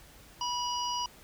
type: harmonic tone with a mistuned harmonic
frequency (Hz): 977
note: B5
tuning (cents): -19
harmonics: 1 / 3 / 5 / 6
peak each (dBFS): -32 / -37 / -39 / -40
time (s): 0.41-1.06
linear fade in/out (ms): 2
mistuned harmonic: 6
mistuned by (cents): -45
effects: added 50 Hz sine -60 dBFS peak until 1.23 s + pink hiss -55 dBFS RMS until 1.23 s